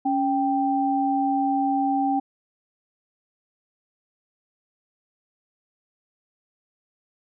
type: tone pair together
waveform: sine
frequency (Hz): 277.5 / 785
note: C#4 / G5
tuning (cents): +2 / +2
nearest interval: octave + tritone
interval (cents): 1800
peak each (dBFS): -23 / -22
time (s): 0.05-2.2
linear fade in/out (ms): 10
effects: none